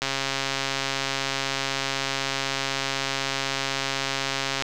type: click train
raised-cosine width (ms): 0.2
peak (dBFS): -8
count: 627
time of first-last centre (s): 0.02-4.623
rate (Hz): 136
effects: none